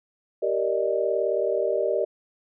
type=chord; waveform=sine; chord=Eb major seventh; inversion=first; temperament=just; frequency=388.9 / 466.7 / 583.4 / 622.3 Hz; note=G4 / Bb4 / D5 / Eb5; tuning=-14 / +2 / -12 / 0 cents; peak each=-27 dBFS; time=0.42-2.05 s; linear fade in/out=10 ms; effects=none

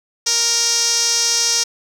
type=tone with band-pass filter; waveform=sawtooth; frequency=466.2 Hz; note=A#4; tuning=in tune; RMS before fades=-17 dBFS; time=0.26-1.64 s; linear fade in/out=10 ms; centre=5700 Hz; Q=5.2; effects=7-bit

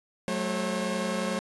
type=tone cluster; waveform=sawtooth; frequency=187 / 217.9 / 539 Hz; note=F#3 / A3 / C#5; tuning=+19 / -17 / -49 cents; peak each=-28 dBFS; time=0.28-1.39 s; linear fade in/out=0 ms; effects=resampled to 24000 Hz

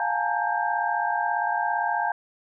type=tone cluster; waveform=sine; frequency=705 / 826 / 864 / 921 / 1587 Hz; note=F5 / G#5 / A5 / A#5 / G6; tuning=+16 / -10 / -32 / -21 / +21 cents; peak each=-29 dBFS; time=0-2.12 s; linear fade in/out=2 ms; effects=none

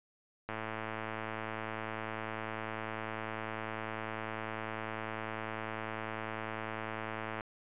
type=click train; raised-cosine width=0.5 ms; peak=-23 dBFS; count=762; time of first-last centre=0.49-7.408 s; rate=110 Hz; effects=resampled to 8000 Hz

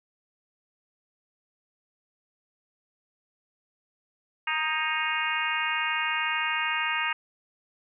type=harmonic tone with a mistuned harmonic; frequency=311.1 Hz; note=D#4; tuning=in tune; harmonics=3 / 4 / 5 / 6 / 7 / 8 / 9; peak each=-33 / -33 / -33 / -33 / -33 / -33 / -33 dBFS; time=4.47-7.13 s; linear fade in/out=5 ms; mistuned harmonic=5; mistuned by=+40 cents; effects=none

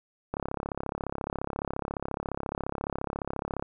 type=click train; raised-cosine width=1 ms; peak=-17 dBFS; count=114; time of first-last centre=0.34-3.625 s; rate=34.4 Hz; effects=none

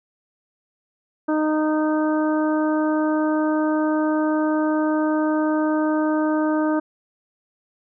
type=harmonic tone; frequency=308.4 Hz; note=D#4; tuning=15 cents flat; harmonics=1 / 2 / 3 / 4 / 5; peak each=-19 / -25 / -29 / -31 / -33 dBFS; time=1.28-6.8 s; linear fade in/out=10 ms; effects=none

